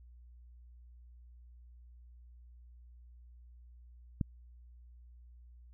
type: click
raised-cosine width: 5 ms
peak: -19 dBFS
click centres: 4.212 s
effects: added 60 Hz sine -53 dBFS peak until 5.73 s